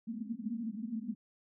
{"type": "band-pass noise", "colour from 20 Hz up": "white", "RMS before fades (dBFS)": -39, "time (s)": [0.07, 1.15], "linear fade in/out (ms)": 10, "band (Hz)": [210, 240], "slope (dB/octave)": 96, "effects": []}